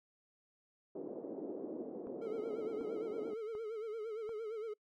pink band-pass noise, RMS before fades -44 dBFS, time 0.95-3.34 s, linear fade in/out 5 ms, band 280 to 490 Hz, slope 24 dB/octave
click train, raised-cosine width 1 ms, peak -39 dBFS, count 4, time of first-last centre 2.07-4.292 s, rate 1.35 Hz
triangle tone with vibrato, 440 Hz, A4, in tune, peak -37 dBFS, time 2.21-4.74 s, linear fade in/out 10 ms, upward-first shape sine, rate 8.7 Hz, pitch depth 89 cents each way
effects noise-tail reverb RT60 0.1 s tail -26 dB re dry

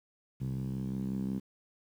10% pulse tone with band-pass filter sweep, 65.5 Hz, C2, 2 cents sharp, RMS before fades -35 dBFS, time 0.4-1.4 s, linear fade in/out 20 ms, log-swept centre 140 to 210 Hz, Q 3.2, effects 10-bit

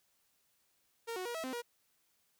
sawtooth tone with pitch steps, 461.8 / 368.3 / 477 / 649 / 259.1 / 477.7 Hz, A#4 / F#4 / A#4 / E5 / C4 / A#4, -16 / -8 / +40 / -27 / -17 / +42 cents, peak -34 dBFS, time 1.07-1.622 s, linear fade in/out 20 ms, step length 92 ms, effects white hiss -75 dBFS RMS until 2.39 s

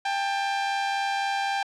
sawtooth tone pair together, 794 / 877.8 Hz, G5 / A5, +22 / -4 cents, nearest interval major second, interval 174 cents, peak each -21 / -31 dBFS, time 0.05-1.63 s, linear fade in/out 5 ms, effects low-pass 5000 Hz 12 dB/octave

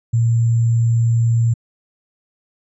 sine tone with sample-and-hold, 116.2 Hz, A#2, 5 cents flat, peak -12 dBFS, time 0.13-1.54 s, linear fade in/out 10 ms, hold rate 7350 Hz, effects resampled to 24000 Hz

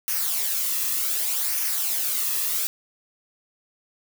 blue noise with flanger, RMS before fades -25 dBFS, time 0.08-2.67 s, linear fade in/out 0 ms, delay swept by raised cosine 0.25 to 1.35 ms, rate 0.66 Hz, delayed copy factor -0.55, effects none

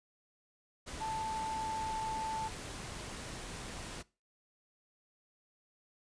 sine tone in noise, 880 Hz, A5, in tune, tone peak -35 dBFS, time 1-2.49 s, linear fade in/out 20 ms, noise pink, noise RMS -44 dBFS, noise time 0.86-4.03 s, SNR +6 dB, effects noise-tail reverb RT60 0.3 s tail -21 dB re dry + resampled to 22050 Hz

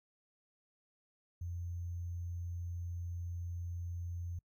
sine tone with sample-and-hold, 86.6 Hz, F2, 14 cents flat, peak -38 dBFS, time 1.41-4.39 s, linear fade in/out 5 ms, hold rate 6300 Hz, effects noise-tail reverb RT60 0.1 s tail -26 dB re dry

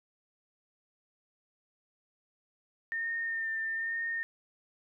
sine tone with vibrato, 1816 Hz, A#6, 46 cents flat, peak -31 dBFS, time 2.92-4.23 s, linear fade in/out 0 ms, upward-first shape sine, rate 1.1 Hz, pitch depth 21 cents each way, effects none

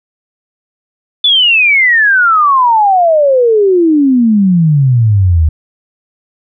sine exponential sweep, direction down, 3514 to 75.2 Hz, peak -5 dBFS, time 1.24-5.49 s, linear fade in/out 5 ms, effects none

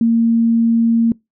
sine tone, 230 Hz, A#3, 23 cents flat, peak -10 dBFS, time 0.01-1.12 s, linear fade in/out 2 ms, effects noise-tail reverb RT60 0.2 s tail -25 dB re dry

